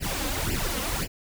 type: noise with flanger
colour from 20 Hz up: pink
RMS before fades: -28 dBFS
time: 0-1.08 s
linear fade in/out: 50 ms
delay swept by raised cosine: 0.39 to 3.89 ms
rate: 1.9 Hz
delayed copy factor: +0.85
effects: none